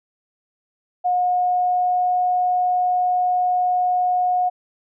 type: tone with pitch glide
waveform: sine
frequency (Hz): 721 to 725.2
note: F#5 to F#5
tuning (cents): -45 to -35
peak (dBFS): -16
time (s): 1.04-4.5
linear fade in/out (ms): 20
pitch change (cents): +10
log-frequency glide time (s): 1.16-2.22
effects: none